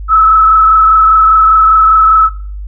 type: tone with frequency modulation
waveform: sine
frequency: 1300 Hz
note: E6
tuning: 24 cents flat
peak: -3 dBFS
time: 0.08-2.3 s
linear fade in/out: 50 ms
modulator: 25 Hz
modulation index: 1.1
effects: noise-tail reverb RT60 0.5 s tail -22 dB re dry + added 50 Hz sine -20 dBFS peak until 2.67 s